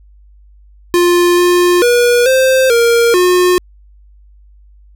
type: tone with pitch steps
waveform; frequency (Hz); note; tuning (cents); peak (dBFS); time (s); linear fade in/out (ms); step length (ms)
square; 351 / 354.1 / 482.3 / 523 / 467.9 / 360.4; F4 / F4 / B4 / C5 / A#4 / F#4; +9 / +24 / -41 / -1 / +6 / -45; -8; 0.94-3.58; 0; 440
effects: added 50 Hz sine -40 dBFS peak until 4.95 s